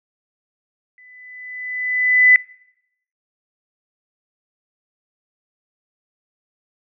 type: tone with exponential growth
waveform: sine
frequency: 2000 Hz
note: B6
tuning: 21 cents sharp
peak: -5 dBFS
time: 0.98-2.36 s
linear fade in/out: 1 ms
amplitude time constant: 300 ms
effects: noise-tail reverb RT60 0.8 s tail -24 dB re dry